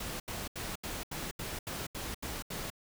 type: noise bursts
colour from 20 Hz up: pink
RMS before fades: -39 dBFS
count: 10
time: 0-2.702 s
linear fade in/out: 5 ms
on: 200 ms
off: 78 ms
effects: none